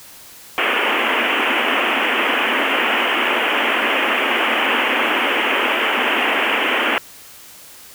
white band-pass noise, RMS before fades -18 dBFS, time 0.58-6.98 s, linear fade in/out 0 ms, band 220 to 3100 Hz, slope 96 dB/octave, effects white hiss -41 dBFS RMS until 7.94 s

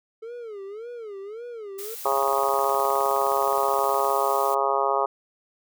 triangle tone with vibrato, 434.5 Hz, A4, 22 cents flat, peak -32 dBFS, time 0.22-1.95 s, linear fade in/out 10 ms, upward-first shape sine, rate 1.8 Hz, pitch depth 190 cents each way
blue noise, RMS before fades -37 dBFS, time 1.78-4.55 s, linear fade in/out 10 ms
harmonic tone, 137.3 Hz, C#3, 16 cents flat, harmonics 3 / 4 / 5 / 6 / 7 / 8 / 9, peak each -28 / -28 / -28 / -28 / -28 / -28 / -28 dBFS, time 2.05-5.06 s, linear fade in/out 5 ms
click train, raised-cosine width 0.5 ms, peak -27 dBFS, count 40, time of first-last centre 2.07-4.101 s, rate 19.2 Hz
effects none

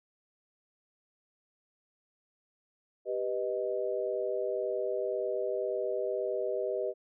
sine chord, G augmented, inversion none, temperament equal, 392 / 493.9 / 622.3 Hz, G4 / B4 / D#5, 0 / 0 / 0 cents, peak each -34 dBFS, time 3.05-6.94 s, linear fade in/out 50 ms, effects none

